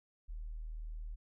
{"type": "tone", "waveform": "sine", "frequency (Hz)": 39.18, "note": "D#1", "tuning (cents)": 13, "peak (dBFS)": -40, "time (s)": [0.28, 1.16], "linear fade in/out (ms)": 20, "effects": []}